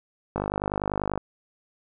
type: click train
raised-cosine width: 1 ms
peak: -12 dBFS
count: 42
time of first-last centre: 0.36-1.177 s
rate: 50.2 Hz
effects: none